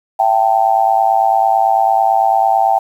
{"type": "tone with amplitude modulation", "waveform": "sine", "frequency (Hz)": 780, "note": "G5", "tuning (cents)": -9, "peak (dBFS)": -5, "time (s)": [0.19, 2.79], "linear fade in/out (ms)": 10, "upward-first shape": "sine", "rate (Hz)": 109, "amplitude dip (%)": 100, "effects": ["7-bit"]}